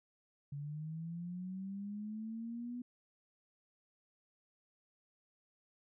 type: linear sweep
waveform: sine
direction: up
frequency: 140.6 to 246.9 Hz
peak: -40 dBFS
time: 0.52-2.82 s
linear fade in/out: 5 ms
effects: none